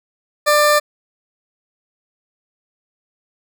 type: tone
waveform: 20% pulse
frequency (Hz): 594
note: D5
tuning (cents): +20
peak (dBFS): -6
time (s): 0.46-0.8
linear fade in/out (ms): 20
effects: none